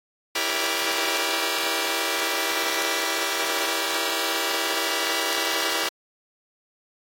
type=chord; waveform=5% pulse; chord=E diminished seventh; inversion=none; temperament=just; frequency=329.6 / 395.6 / 474.7 / 569.6 Hz; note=E4 / G4 / Bb4 / Db5; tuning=0 / +16 / +31 / +47 cents; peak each=-18 dBFS; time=0.35-5.89 s; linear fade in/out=5 ms; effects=AAC 48 kbps